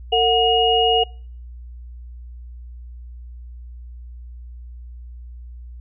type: tone cluster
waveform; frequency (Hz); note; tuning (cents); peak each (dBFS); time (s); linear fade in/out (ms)
sine; 452.9 / 731 / 2873; A#4 / F#5 / F7; -50 / -21 / +48; -18; 0.12-1.04; 10
effects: noise-tail reverb RT60 0.5 s tail -26 dB re dry + added 60 Hz sine -34 dBFS peak until 5.8 s